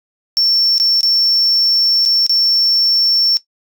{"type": "tone with dropouts", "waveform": "sine", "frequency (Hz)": 5430, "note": "F8", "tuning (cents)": -50, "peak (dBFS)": -7, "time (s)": [0.37, 3.37], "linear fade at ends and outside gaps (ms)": 0, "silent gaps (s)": [[0.781, 0.799], [1.008, 1.031], [2.052, 2.059], [2.265, 2.295]], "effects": ["noise-tail reverb RT60 0.1 s tail -17 dB re dry", "tanh soft clip ceiling -9 dBFS"]}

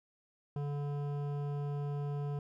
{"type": "tone with hard clipping", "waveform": "sine", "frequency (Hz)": 144.1, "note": "D3", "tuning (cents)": -33, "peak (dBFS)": -36, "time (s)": [0.56, 2.39], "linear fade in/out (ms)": 2, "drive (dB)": 13, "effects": []}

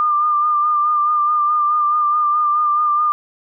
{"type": "tone with vibrato", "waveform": "sine", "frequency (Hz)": 1200, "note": "D6", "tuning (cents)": 37, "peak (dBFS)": -13, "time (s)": [0, 3.12], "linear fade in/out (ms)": 0, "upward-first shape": "sine", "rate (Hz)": 4.7, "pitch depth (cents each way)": 29, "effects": []}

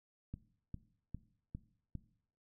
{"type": "click train", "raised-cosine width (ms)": 5, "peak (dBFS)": -30, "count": 5, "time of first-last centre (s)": [0.34, 1.953], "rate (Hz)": 2.48, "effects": ["noise-tail reverb RT60 0.6 s tail -17 dB re dry"]}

